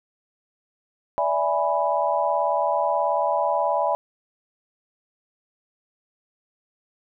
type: chord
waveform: sine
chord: E dominant seventh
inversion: third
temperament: equal with one note detuned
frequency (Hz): 580.9 / 659.3 / 830.6 / 987.8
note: D5 / E5 / G#5 / B5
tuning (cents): -19 / 0 / 0 / 0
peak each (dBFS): -25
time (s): 1.18-3.95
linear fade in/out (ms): 0
effects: none